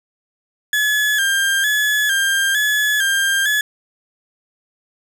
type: tone with vibrato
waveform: 35% pulse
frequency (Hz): 1650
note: G#6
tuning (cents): -12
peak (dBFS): -13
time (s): 0.73-3.61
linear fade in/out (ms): 2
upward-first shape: square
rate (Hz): 1.1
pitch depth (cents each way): 59
effects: none